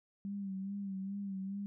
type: tone with vibrato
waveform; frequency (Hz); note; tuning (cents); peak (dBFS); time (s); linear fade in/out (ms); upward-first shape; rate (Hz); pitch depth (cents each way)
sine; 196; G3; 0; -37; 0.25-1.66; 0; sine; 2.4; 50
effects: none